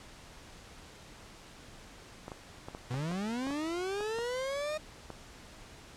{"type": "clicks", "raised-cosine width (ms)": 1, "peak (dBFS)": -27, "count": 11, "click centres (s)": [2.281, 2.318, 2.685, 2.749, 2.942, 3.115, 3.469, 3.507, 4.007, 4.187, 5.103]}
{"type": "linear sweep", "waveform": "40% pulse", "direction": "up", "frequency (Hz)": [117.7, 622.3], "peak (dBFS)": -32, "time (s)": [2.9, 4.78], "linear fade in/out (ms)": 10}
{"effects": ["pink hiss -52 dBFS RMS until 5.96 s", "low-pass 8000 Hz 12 dB/octave"]}